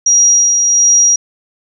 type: tone with tremolo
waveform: sine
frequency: 5730 Hz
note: F8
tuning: 44 cents sharp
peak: -5 dBFS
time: 0.06-1.16 s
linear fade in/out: 5 ms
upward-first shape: sine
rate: 1.4 Hz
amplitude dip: 35%
effects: none